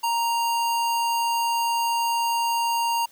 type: tone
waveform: square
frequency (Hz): 932.3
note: A#5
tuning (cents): 0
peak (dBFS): -22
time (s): 0.03-3.06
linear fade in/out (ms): 10
effects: white hiss -55 dBFS RMS until 3.11 s